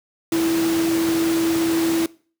sine tone in noise, 329.6 Hz, E4, in tune, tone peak -17 dBFS, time 0.32-2.06 s, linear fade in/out 2 ms, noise pink, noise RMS -27 dBFS, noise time 0.32-2.06 s, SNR +7 dB, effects noise-tail reverb RT60 0.4 s tail -21 dB re dry + high-pass 150 Hz 12 dB/octave

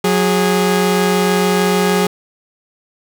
sawtooth tone pair together, 182.9 / 412.4 Hz, F#3 / G#4, -20 / -12 cents, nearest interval octave + major second, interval 1408 cents, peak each -11 dBFS, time 0.04-2.07 s, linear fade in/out 5 ms, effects none

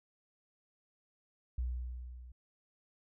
sine tone with level ramp, 61.6 Hz, B1, 4 cents flat, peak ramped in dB -31 to -49 dBFS, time 1.58-2.32 s, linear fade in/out 5 ms, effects none

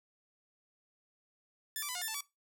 5% pulse tone with pitch steps, 1753 / 1164 / 1001 / 716 / 1774 / 882 / 1143 Hz, A6 / D6 / B5 / F5 / A6 / A5 / D6, -7 / -16 / +23 / +43 / +14 / +4 / -47 cents, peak -25 dBFS, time 1.76-2.208 s, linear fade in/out 2 ms, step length 64 ms, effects noise-tail reverb RT60 0.2 s tail -18 dB re dry

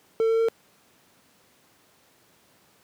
triangle tone with pitch steps, 449.1 / 452 / 454.8 Hz, A4 / A4 / A#4, +35 / +47 / -43 cents, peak -17 dBFS, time 0.2-0.485 s, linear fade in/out 0 ms, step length 95 ms, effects pink hiss -60 dBFS RMS until 2.83 s + high-pass 150 Hz 12 dB/octave

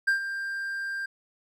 triangle tone with ADSR envelope, 1589 Hz, G6, 23 cents sharp, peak -17 dBFS, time 0.07-1.06 s, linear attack 12 ms, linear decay 110 ms, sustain -11 dB, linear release 6 ms, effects none

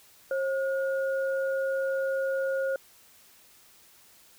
sine tone pair together, 537.9 / 1436 Hz, C5 / F6, +48 / +48 cents, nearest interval octave + perfect fourth, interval 1700 cents, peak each -26 / -35 dBFS, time 0.31-2.76 s, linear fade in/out 2 ms, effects white hiss -57 dBFS RMS until 4.38 s

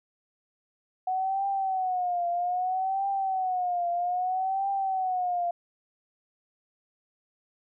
sine tone with vibrato, 740 Hz, F#5, in tune, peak -25 dBFS, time 1.07-5.51 s, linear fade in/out 5 ms, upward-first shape triangle, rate 0.62 Hz, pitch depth 120 cents each way, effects none

